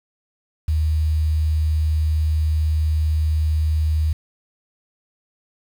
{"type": "tone with quantisation", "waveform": "sine", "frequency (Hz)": 77.78, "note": "D#2", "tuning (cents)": 0, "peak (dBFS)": -16, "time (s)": [0.68, 4.13], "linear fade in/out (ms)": 5, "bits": 7, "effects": []}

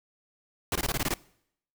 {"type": "noise bursts", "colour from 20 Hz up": "pink", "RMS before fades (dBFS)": -28, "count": 8, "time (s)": [0.72, 1.14], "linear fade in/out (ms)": 2, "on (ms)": 35, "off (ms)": 20, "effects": ["noise-tail reverb RT60 0.7 s tail -22 dB re dry"]}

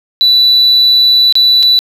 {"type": "tone with dropouts", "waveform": "sine", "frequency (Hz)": 3965, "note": "B7", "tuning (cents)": 6, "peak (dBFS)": -3, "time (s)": [0.21, 1.79], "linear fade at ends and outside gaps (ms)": 0, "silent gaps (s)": [[1.325, 1.354], [1.627, 1.631]], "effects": ["tanh soft clip ceiling -2 dBFS", "7-bit"]}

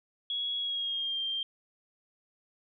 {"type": "tone with pitch glide", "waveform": "sine", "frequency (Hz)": [3339, 3177], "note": ["G#7", "G7"], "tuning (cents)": [9, 23], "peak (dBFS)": -30, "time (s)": [0.3, 1.43], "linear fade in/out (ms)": 2, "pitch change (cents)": -86, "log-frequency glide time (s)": [0.58, 1.21], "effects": []}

